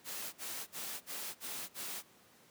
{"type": "noise bursts", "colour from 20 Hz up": "white", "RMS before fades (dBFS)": -42, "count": 6, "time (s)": [0.04, 2.03], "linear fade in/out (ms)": 50, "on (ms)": 290, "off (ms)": 50, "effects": ["pink hiss -63 dBFS RMS until 2.5 s", "high-pass 150 Hz 12 dB/octave"]}